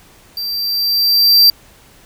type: tone with level ramp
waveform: square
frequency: 4699 Hz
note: D8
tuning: in tune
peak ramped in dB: -21 to -5 dBFS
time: 0.37-1.5 s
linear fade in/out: 2 ms
effects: pink hiss -46 dBFS RMS until 2.05 s